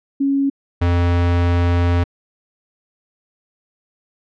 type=tone pair in turn; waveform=sine / square; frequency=276.5 / 87.09 Hz; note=C#4 / F2; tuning=-4 / -4 cents; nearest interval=octave + minor sixth; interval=2000 cents; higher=first; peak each=-14 dBFS; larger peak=neither; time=0.2-0.5 / 0.81-2.04 s; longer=second; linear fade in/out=10 ms; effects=low-pass 3000 Hz 12 dB/octave